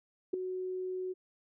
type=tone with ADSR envelope; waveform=sine; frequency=370 Hz; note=F#4; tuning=in tune; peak=-24 dBFS; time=0.33-1.14 s; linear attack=10 ms; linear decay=4 ms; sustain=-10 dB; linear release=25 ms; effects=none